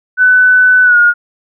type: tone with pitch glide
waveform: sine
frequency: 1500 to 1431.4 Hz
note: F#6 to F6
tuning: +23 to +42 cents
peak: -4 dBFS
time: 0.17-1.14 s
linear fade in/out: 50 ms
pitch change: -81 cents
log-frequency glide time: 0.84-0.98 s
effects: none